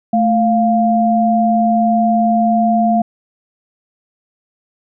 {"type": "tone pair together", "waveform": "sine", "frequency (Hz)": [220, 698.5], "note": ["A3", "F5"], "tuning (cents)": [0, 0], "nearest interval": "octave + minor sixth", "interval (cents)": 2000, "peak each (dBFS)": -13, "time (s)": [0.13, 3.02], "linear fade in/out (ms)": 5, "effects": []}